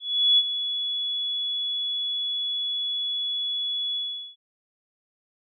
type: tone with ADSR envelope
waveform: sine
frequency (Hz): 3395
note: G#7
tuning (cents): +37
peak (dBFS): -14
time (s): 0-4.36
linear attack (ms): 380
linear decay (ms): 43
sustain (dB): -11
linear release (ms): 400
effects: none